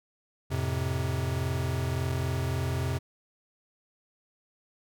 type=chord; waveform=square; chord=F major; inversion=none; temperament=equal with one note detuned; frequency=87.31 / 109.18 / 130.81 Hz; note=F2 / A2 / C3; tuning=0 / -13 / 0 cents; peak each=-32 / -37 / -31 dBFS; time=0.5-2.99 s; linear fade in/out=20 ms; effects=none